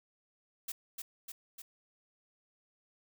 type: noise with echo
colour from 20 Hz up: blue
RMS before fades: -39 dBFS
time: 0.68-0.72 s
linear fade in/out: 5 ms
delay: 300 ms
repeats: 3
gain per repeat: -3 dB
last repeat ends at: 1.62 s
effects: none